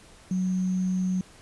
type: tone with sample-and-hold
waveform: sine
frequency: 185 Hz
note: F#3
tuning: in tune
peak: -23 dBFS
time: 0.31-1.21 s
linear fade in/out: 2 ms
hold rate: 6300 Hz
effects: pink hiss -52 dBFS RMS until 1.41 s + resampled to 24000 Hz